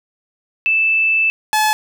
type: tone pair in turn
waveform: sine / sawtooth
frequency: 2637 / 858.9 Hz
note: E7 / A5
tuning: 0 / -42 cents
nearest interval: octave + perfect fifth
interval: 1942 cents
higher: first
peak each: -12 / -9 dBFS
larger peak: second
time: 0.66-1.3 / 1.53-1.73 s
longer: first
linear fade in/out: 0 ms
effects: none